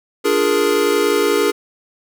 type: chord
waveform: square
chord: Bb dominant seventh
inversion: first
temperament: equal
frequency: 293.7 / 349.2 / 415.3 / 466.2 Hz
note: D4 / F4 / Ab4 / Bb4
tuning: 0 / 0 / 0 / 0 cents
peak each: -23 / -23 / -17 / -20 dBFS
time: 0.24-1.52 s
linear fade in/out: 20 ms
effects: none